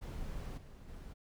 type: noise with level steps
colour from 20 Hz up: brown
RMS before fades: -42 / -52 / -48 dBFS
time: 0.01-1.14 s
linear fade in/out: 20 ms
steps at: 0.57 / 0.88 s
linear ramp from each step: 10 ms
effects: none